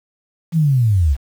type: linear sweep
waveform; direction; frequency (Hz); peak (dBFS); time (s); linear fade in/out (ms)
sine; down; 170 to 61.4; -11; 0.52-1.17; 50
effects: 7-bit